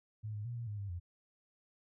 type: tone with pitch steps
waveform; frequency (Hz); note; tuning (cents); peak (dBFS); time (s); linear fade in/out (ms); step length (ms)
sine; 107.7 / 104.6 / 119.8 / 117.7 / 104.1 / 100.1 / 87.4; A2 / G#2 / A#2 / A#2 / G#2 / G2 / F2; -37 / +13 / +48 / +17 / +5 / +37 / +2; -38; 0.23-1; 20; 110
effects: none